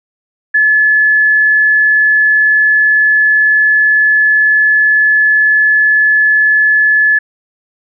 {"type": "tone", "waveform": "sine", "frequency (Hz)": 1719, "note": "A6", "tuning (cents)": -41, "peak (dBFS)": -6, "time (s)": [0.54, 7.19], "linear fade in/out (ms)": 10, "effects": []}